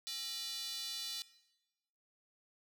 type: tone with high-pass filter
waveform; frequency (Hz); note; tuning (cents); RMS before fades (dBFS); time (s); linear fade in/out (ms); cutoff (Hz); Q
square; 268.4; C4; +44; -42; 0.07-1.22; 0; 3900; 3.4
effects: noise-tail reverb RT60 1.0 s tail -18 dB re dry